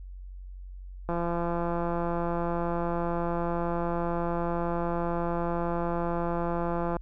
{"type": "click train", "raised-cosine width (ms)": 1, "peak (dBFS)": -17, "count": 1006, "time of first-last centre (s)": [1.09, 6.967], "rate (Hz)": 171, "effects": ["added 46 Hz sine -39 dBFS peak until 7.01 s"]}